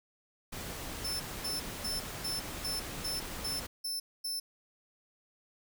pink noise, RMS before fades -41 dBFS, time 0.52-3.67 s, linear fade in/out 10 ms
sawtooth tone bursts, 5300 Hz, E8, 9 cents sharp, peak -31 dBFS, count 9, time 1.04-4.4 s, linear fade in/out 10 ms, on 160 ms, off 240 ms
effects none

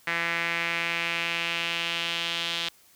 sawtooth tone with band-pass filter sweep, 168.9 Hz, E3, 42 cents sharp, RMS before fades -29 dBFS, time 0.07-2.69 s, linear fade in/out 5 ms, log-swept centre 2000 to 3400 Hz, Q 3, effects white hiss -58 dBFS RMS until 2.95 s

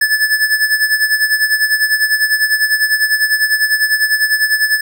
square tone with tremolo, 1734 Hz, A6, 26 cents flat, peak -9 dBFS, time 0.01-4.81 s, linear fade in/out 5 ms, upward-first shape sine, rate 10 Hz, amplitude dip 70%, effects none

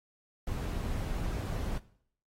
brown noise, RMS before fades -34 dBFS, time 0.47-1.78 s, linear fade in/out 2 ms, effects noise-tail reverb RT60 0.6 s tail -18 dB re dry + AAC 48 kbps

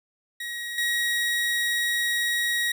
30% pulse tone with level steps, 1898 Hz, A#6, 31 cents sharp, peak -28 / -20 dBFS, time 0.4-2.72 s, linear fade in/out 5 ms, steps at 0.78 s, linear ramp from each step 2 ms, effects none

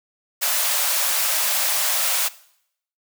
white high-pass noise, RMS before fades -21 dBFS, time 0.41-2.29 s, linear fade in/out 20 ms, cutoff 520 Hz, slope 96 dB/octave, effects noise-tail reverb RT60 0.7 s tail -19 dB re dry

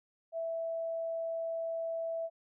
sine tone, 659.3 Hz, E5, in tune, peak -33 dBFS, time 0.32-2.3 s, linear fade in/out 50 ms, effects none

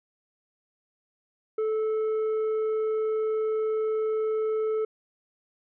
sine tone with tanh clipping, 436.1 Hz, A4, 15 cents flat, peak -25 dBFS, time 1.58-4.85 s, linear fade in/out 5 ms, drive 5 dB, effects none

